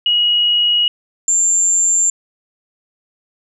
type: tone pair in turn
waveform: sine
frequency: 2900 / 7291 Hz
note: F#7 / A#8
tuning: -35 / -39 cents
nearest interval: octave + major third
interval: 1596 cents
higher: second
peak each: -11 dBFS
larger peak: neither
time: 0.06-0.88 / 1.28-2.1 s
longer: neither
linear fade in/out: 2 ms
effects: none